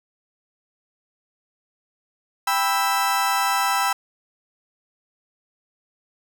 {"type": "chord", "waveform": "35% pulse", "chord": "E minor", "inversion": "first", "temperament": "just", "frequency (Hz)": [791.1, 988.9, 1318.5], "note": ["G5", "B5", "E6"], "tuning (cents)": [16, 2, 0], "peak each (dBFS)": -22, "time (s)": [2.47, 3.93], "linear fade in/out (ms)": 5, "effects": []}